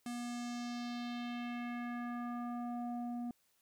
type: tone with low-pass filter sweep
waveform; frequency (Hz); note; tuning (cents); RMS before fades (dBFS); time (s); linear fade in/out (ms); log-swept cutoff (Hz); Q
square; 240.7; B3; -44; -41; 0.06-3.31; 2; 9900 to 510; 2
effects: white hiss -75 dBFS RMS until 3.61 s